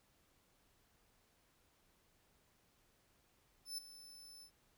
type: tone with ADSR envelope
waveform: sawtooth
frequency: 5274 Hz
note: E8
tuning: in tune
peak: -37 dBFS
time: 3.65-4.51 s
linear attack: 130 ms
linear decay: 7 ms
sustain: -15 dB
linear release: 79 ms
effects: pink hiss -74 dBFS RMS until 4.77 s